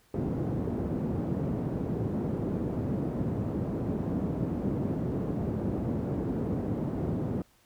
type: band-pass noise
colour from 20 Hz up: pink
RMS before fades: -31 dBFS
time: 0.14-7.42 s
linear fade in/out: 2 ms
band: 120 to 340 Hz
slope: 12 dB/octave
effects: pink hiss -64 dBFS RMS until 7.65 s